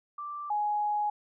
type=tone pair in turn; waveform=sine; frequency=1174.7 / 835 Hz; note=D6 / G#5; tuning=0 / +9 cents; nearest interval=tritone; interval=591 cents; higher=first; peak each=-35 / -26 dBFS; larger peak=second; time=0.18-0.5 / 0.5-1.1 s; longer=second; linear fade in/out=5 ms; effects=none